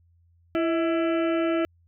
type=harmonic tone with a mistuned harmonic; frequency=333.7 Hz; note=E4; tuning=21 cents sharp; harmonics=1 / 2 / 4 / 5 / 6 / 7 / 8 / 9; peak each=-23 / -27 / -33 / -41 / -42 / -40 / -43 / -43 dBFS; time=0.55-1.65 s; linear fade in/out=0 ms; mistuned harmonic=2; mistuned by=-59 cents; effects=added 85 Hz sine -58 dBFS peak until 1.87 s

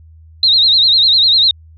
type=tone with vibrato; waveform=sine; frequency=3951 Hz; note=B7; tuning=in tune; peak=-7 dBFS; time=0.43-1.51 s; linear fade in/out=2 ms; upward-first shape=sine; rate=10 Hz; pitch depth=120 cents each way; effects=added 80 Hz sine -38 dBFS peak until 1.77 s

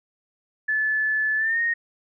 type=tone with pitch glide; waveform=sine; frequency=1734 to 1858.5 Hz; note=A6 to A#6; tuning=-26 to -6 cents; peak=-20 dBFS; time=0.68-1.74 s; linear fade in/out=10 ms; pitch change=+120 cents; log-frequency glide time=1.37-1.6 s; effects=none

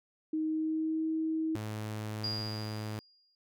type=tone with pitch glide; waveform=sine; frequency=313.4 to 318.7 Hz; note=D#4 to D#4; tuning=+13 to +42 cents; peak=-29 dBFS; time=0.33-1.56 s; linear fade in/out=5 ms; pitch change=+29 cents; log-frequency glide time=0.44-1.05 s
type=tone; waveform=sawtooth; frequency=107.4 Hz; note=A2; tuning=41 cents flat; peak=-32 dBFS; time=1.55-2.99 s; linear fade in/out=0 ms
type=tone with exponential decay; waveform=sine; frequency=4835 Hz; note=D8; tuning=50 cents sharp; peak=-31 dBFS; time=2.24-3.35 s; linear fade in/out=1 ms; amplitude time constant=240 ms
effects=none

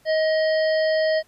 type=harmonic tone; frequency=630 Hz; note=D#5; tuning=21 cents sharp; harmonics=1 / 3 / 5 / 7 / 8; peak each=-18 / -28 / -38 / -35 / -36 dBFS; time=0.05-1.23 s; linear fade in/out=50 ms; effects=pink hiss -59 dBFS RMS until 1.27 s + resampled to 32000 Hz

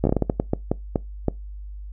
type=slowing click train; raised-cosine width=2 ms; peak=-6 dBFS; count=13; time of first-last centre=0.04-1.283 s; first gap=13 ms; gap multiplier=1.34; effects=noise-tail reverb RT60 0.2 s tail -23 dB re dry + added 50 Hz sine -33 dBFS peak until 1.92 s

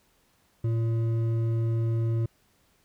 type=tone with hard clipping; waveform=triangle; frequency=114.2 Hz; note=A#2; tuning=35 cents flat; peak=-25 dBFS; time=0.64-2.26 s; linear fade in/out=5 ms; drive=11 dB; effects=pink hiss -66 dBFS RMS until 2.84 s

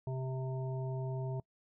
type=harmonic tone; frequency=130.81 Hz; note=C3; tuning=in tune; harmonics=1 / 3 / 5 / 7; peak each=-35 / -44 / -46 / -50 dBFS; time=0.07-1.4 s; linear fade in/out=2 ms; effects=noise-tail reverb RT60 0.1 s tail -24 dB re dry

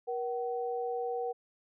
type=tone pair together; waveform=sine; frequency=476.6 / 758 Hz; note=A#4 / F#5; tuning=+38 / +42 cents; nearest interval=minor sixth; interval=804 cents; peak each=-33 / -36 dBFS; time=0.07-1.33 s; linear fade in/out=20 ms; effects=none

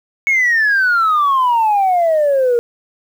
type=exponential sweep; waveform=sine; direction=down; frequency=2217 to 466.2 Hz; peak=-9 dBFS; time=0.27-2.59 s; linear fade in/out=0 ms; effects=tanh soft clip ceiling -8 dBFS + 7-bit

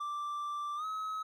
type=tone with pitch glide; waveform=triangle; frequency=1174.7 to 1281 Hz; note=D6 to E6; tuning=0 to -50 cents; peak=-33 dBFS; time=0-1.23 s; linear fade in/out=10 ms; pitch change=+150 cents; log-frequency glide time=0.76-0.85 s; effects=none

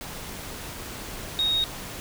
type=tone in noise; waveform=sine; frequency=3752 Hz; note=A#7; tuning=11 cents sharp; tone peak=-21 dBFS; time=1.39-1.64 s; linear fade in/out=0 ms; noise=pink; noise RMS=-37 dBFS; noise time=0.01-2 s; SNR=+13 dB; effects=none

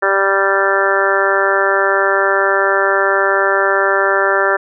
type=harmonic tone; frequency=195.7 Hz; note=G3; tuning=3 cents flat; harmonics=2 / 3 / 4 / 5 / 6 / 7 / 8 / 9; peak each=-18 / -18 / -23 / -22 / -23 / -18 / -20 / -18 dBFS; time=0.02-4.57 s; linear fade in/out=10 ms; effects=none

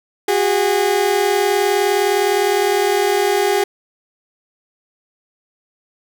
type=tone pair together; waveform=30% pulse; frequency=368.4 / 408.1 Hz; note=F#4 / G#4; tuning=-7 / -30 cents; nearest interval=major second; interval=177 cents; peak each=-16 / -13 dBFS; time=0.28-3.64 s; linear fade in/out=5 ms; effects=none

